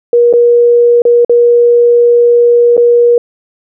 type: tone with dropouts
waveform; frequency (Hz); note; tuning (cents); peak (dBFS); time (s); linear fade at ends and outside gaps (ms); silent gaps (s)
sine; 477.2; A#4; +41; -3; 0.13-3.18; 2; 0.328-0.336 / 1.02-1.052 / 1.248-1.295 / 2.768-2.777
effects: none